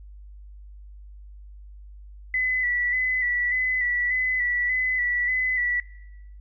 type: tone with vibrato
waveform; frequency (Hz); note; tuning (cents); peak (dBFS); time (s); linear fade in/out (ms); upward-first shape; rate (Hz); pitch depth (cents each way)
sine; 1985; B6; +8; -21; 2.34-5.8; 2; square; 1.7; 28
effects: noise-tail reverb RT60 1.0 s tail -21 dB re dry + added 50 Hz sine -41 dBFS peak until 6.4 s